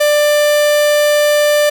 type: tone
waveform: 45% pulse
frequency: 592 Hz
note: D5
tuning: 14 cents sharp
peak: -9 dBFS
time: 0-1.7 s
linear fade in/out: 10 ms
effects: none